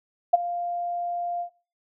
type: tone with ADSR envelope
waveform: sine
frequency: 698.5 Hz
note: F5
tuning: in tune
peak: -10 dBFS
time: 0.33-1.5 s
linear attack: 10 ms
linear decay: 20 ms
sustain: -16 dB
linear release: 93 ms
effects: noise-tail reverb RT60 0.4 s tail -21 dB re dry